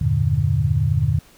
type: chord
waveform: sine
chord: E half-diminished seventh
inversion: none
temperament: equal with one note detuned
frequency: 82.41 / 98 / 116.54 / 146.32 Hz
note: E2 / G2 / Bb2 / D3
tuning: 0 / 0 / 0 / -6 cents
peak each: -23 / -22 / -21 / -20 dBFS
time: 0.01-1.19 s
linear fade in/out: 5 ms
effects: pink hiss -51 dBFS RMS until 1.37 s